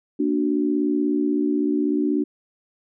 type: chord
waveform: sine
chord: Bb augmented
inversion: none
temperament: equal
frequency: 233.1 / 293.7 / 370 Hz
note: Bb3 / D4 / F#4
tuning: 0 / 0 / 0 cents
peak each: -26 / -20 / -26 dBFS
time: 0.19-2.24 s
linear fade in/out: 10 ms
effects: none